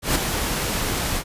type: noise with ADSR envelope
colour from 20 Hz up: pink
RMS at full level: -18 dBFS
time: 0.02-1.24 s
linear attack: 130 ms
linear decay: 12 ms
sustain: -6 dB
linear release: 66 ms
effects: resampled to 32000 Hz